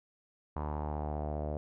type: tone with low-pass filter sweep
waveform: sawtooth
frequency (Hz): 75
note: D2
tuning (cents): +37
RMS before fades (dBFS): -36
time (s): 0.56-1.57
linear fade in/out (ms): 0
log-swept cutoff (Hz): 1000 to 610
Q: 4
effects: none